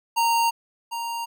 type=tone pair in turn; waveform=square; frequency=926 / 931.4 Hz; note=A#5 / A#5; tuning=-12 / -2 cents; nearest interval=unison; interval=10 cents; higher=second; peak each=-19 / -28 dBFS; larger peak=first; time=0.16-0.51 / 0.91-1.26 s; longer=neither; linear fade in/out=20 ms; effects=none